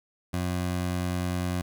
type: tone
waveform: 20% pulse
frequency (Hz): 90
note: F#2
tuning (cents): -47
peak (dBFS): -22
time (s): 0.33-1.62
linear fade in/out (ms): 10
effects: none